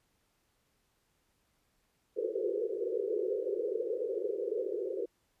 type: band-pass noise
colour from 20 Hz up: white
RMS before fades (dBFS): -34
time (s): 2.16-5.06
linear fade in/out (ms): 10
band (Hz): 360 to 510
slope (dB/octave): 96
effects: pink hiss -75 dBFS RMS until 5.4 s + resampled to 32000 Hz